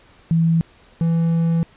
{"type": "tone pair in turn", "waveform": ["sine", "triangle"], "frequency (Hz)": [164.81, 166.05], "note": ["E3", "E3"], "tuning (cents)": [0, 13], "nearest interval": "unison", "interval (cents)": 13, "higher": "second", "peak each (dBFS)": -13, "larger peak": "neither", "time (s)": [[0.31, 0.61], [1.01, 1.63]], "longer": "second", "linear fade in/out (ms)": 0, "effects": ["pink hiss -51 dBFS RMS until 1.76 s", "resampled to 8000 Hz"]}